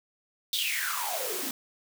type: noise with high-pass filter sweep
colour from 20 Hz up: white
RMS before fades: -31 dBFS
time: 0.53-1.51 s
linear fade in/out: 2 ms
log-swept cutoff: 3800 to 240 Hz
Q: 9.8
effects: none